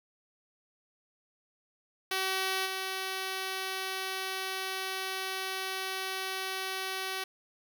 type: tone with level steps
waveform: 5% pulse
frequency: 380 Hz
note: F#4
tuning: 46 cents sharp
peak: -18 / -22 dBFS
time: 2.11-7.24 s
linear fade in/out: 5 ms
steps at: 2.65 s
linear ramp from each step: 20 ms
effects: none